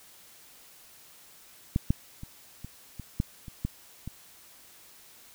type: clicks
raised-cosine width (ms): 5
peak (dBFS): -12 / -10 / -27 / -27 / -26 / -13 / -29 / -16 / -24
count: 9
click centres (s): 1.761 / 1.905 / 2.234 / 2.646 / 2.997 / 3.201 / 3.482 / 3.65 / 4.076
effects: white hiss -54 dBFS RMS until 5.34 s